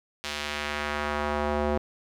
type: tone with band-pass filter sweep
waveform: square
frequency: 74 Hz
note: D2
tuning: 14 cents sharp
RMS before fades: -29 dBFS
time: 0.24-1.78 s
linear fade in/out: 0 ms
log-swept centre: 3800 to 550 Hz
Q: 0.96
effects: none